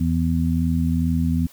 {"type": "harmonic tone", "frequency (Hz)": 82.41, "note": "E2", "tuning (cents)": 0, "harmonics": [1, 2, 3], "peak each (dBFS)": [-22, -22, -22], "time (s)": [0, 1.47], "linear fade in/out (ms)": 10, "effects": ["white hiss -50 dBFS RMS until 1.52 s"]}